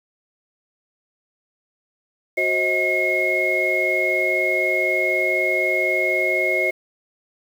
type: tone cluster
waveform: sine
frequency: 370 / 529 / 633 / 2160 Hz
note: F#4 / C5 / D#5 / C#7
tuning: 0 / +19 / +30 / -45 cents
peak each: -25 / -26 / -24 / -19 dBFS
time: 2.37-6.71 s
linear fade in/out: 10 ms
effects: tanh soft clip ceiling -8 dBFS + 7-bit